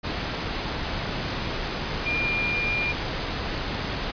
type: tone in noise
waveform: sine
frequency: 2403 Hz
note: D7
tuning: 39 cents sharp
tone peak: -24 dBFS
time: 2.05-2.93 s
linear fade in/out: 20 ms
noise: pink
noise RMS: -29 dBFS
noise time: 0.03-4.12 s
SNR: +2 dB
effects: resampled to 11025 Hz